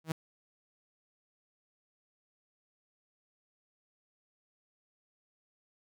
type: tone with exponential growth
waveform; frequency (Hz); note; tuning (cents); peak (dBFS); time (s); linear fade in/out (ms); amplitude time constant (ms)
sawtooth; 160; D#3; +49; -24; 0.04-0.12; 5; 16
effects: none